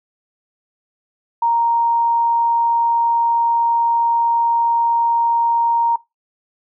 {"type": "tone", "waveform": "sine", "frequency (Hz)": 932.3, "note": "A#5", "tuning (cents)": 0, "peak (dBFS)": -13, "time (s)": [1.42, 5.96], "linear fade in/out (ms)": 5, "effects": ["noise-tail reverb RT60 0.2 s tail -20 dB re dry"]}